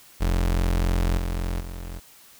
35% pulse tone with level steps, 43.65 Hz, F1, in tune, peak -18 / -23 / -31 dBFS, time 0.2-2 s, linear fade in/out 20 ms, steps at 1.18 / 1.6 s, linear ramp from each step 5 ms, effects white hiss -51 dBFS RMS until 2.39 s

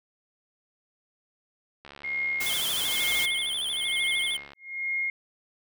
click train, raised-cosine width 0.3 ms, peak -28 dBFS, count 191, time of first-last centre 1.85-4.534 s, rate 70.8 Hz
sine tone with tremolo, 2142 Hz, C7, 40 cents sharp, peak -25 dBFS, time 2.04-5.1 s, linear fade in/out 2 ms, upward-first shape sine, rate 1.1 Hz, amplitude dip 100%
white noise, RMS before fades -32 dBFS, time 2.4-3.26 s, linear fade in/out 10 ms
square tone with vibrato, 3293 Hz, G#7, 15 cents flat, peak -28 dBFS, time 2.46-4.37 s, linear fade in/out 5 ms, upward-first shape sine, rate 13 Hz, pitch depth 120 cents each way
effects none

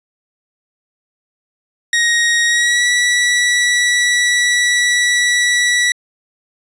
sawtooth tone with pitch glide, 1878 to 1948.7 Hz, A#6 to B6, +12 to -24 cents, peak -8 dBFS, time 1.93-5.92 s, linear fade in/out 2 ms, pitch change +64 cents, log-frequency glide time 2.46-2.86 s, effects resampled to 22050 Hz

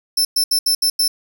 sawtooth tone bursts at uneven times, 5310 Hz, E8, 12 cents sharp, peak -11 dBFS, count 6, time 0.17-0.25 / 0.36-0.44 / 0.51-0.59 / 0.66-0.75 / 0.82-0.9 / 0.99-1.08 s, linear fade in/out 5 ms, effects 8-bit

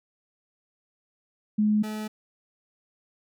sine / 40% pulse tone pair in turn, 211.6 / 214.7 Hz, G#3 / A3, +33 / -42 cents, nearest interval unison, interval 25 cents, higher second, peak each -19 / -30 dBFS, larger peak first, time 1.58-1.83 / 1.83-2.08 s, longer neither, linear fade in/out 10 ms, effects none

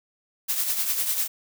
blue noise with tremolo, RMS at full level -23 dBFS, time 0.48-1.28 s, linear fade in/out 20 ms, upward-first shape triangle, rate 10 Hz, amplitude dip 60%, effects none

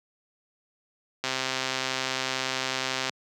click train, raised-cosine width 0.2 ms, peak -10 dBFS, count 244, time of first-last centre 1.24-3.095 s, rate 131 Hz, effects high-pass 150 Hz 12 dB/octave

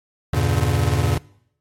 square chord, E diminished seventh, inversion none, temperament just, 82.41 / 98.89 / 118.67 / 142.4 Hz, E2 / G2 / Bb2 / Db3, 0 / +16 / +31 / +47 cents, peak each -23 dBFS, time 0.33-1.18 s, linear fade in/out 5 ms, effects noise-tail reverb RT60 0.7 s tail -23 dB re dry + MP3 64 kbps

